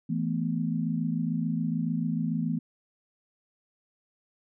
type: chord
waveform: sine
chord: E suspended fourth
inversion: none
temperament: equal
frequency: 164.81 / 220 / 246.9 Hz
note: E3 / A3 / B3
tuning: 0 / 0 / 0 cents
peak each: -29 / -31 / -31 dBFS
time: 0.09-2.59 s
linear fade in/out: 10 ms
effects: none